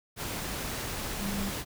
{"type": "tone in noise", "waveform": "sine", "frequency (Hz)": 198.6, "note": "G3", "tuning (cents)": 23, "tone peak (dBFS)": -32, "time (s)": [1.18, 1.53], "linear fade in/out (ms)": 50, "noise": "pink", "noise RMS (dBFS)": -35, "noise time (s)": [0.16, 1.65], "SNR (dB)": 0, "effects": []}